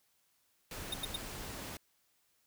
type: noise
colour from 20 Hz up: pink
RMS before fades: -44 dBFS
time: 0.71-1.77 s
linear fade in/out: 2 ms
type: tone bursts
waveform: square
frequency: 3670 Hz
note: A#7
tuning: 28 cents flat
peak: -34 dBFS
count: 3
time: 0.92-1.161 s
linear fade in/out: 5 ms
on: 21 ms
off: 89 ms
effects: white hiss -74 dBFS RMS until 2.46 s